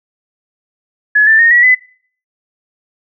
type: tone with pitch steps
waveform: sine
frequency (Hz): 1699 / 1772.2 / 1848.5 / 1928.1 / 2011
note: G#6 / A6 / A#6 / B6 / B6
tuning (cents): +39 / +12 / -15 / -42 / +31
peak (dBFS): -5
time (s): 1.15-1.75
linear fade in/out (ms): 10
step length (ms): 120
effects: noise-tail reverb RT60 0.5 s tail -21 dB re dry